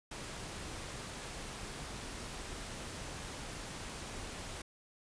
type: noise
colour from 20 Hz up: pink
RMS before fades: -44 dBFS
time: 0.11-4.62 s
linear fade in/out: 5 ms
effects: resampled to 22050 Hz